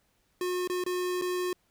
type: tone with dropouts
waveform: square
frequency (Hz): 361.2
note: F#4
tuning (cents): -42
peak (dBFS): -29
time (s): 0.41-1.53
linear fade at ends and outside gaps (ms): 2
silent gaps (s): 0.675-0.698 / 0.839-0.863 / 1.214-1.22
effects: pink hiss -71 dBFS RMS until 1.7 s